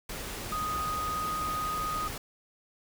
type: tone in noise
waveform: sine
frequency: 1244.5 Hz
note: D#6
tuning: in tune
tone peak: -30 dBFS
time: 0.52-2.08 s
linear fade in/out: 5 ms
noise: pink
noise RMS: -38 dBFS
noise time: 0.09-2.18 s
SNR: +5 dB
effects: none